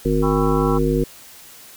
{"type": "harmonic tone", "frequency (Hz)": 51.7, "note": "G#1", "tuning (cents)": -7, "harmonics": [1, 3, 5, 7, 9], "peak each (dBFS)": [-22, -22, -22, -22, -22], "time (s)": [0.05, 1.04], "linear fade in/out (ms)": 5}
{"type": "chord", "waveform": "sine", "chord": "C# half-diminished seventh", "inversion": "second", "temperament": "just", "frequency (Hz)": [798.3, 997.9, 1108.7, 1330.5], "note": ["G5", "B5", "C#6", "E6"], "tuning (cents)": [31, 18, 0, 16], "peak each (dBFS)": -28, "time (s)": [0.22, 0.79], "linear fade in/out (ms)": 20}
{"effects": ["white hiss -43 dBFS RMS until 1.76 s"]}